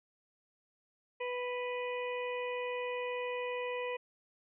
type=harmonic tone; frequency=493.9 Hz; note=B4; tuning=in tune; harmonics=1 / 2 / 4 / 5 / 6; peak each=-36 / -42 / -45 / -44 / -51 dBFS; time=1.2-3.97 s; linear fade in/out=10 ms; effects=none